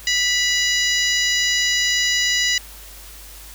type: harmonic tone with a mistuned harmonic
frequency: 987.8 Hz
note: B5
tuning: in tune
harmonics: 2 / 3 / 4 / 5 / 6 / 7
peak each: -21 / -23 / -24 / -25 / -26 / -26 dBFS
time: 0.07-2.58 s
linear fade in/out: 2 ms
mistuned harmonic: 3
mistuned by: -36 cents
effects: added 50 Hz sine -41 dBFS peak until 3.54 s + white hiss -41 dBFS RMS until 3.54 s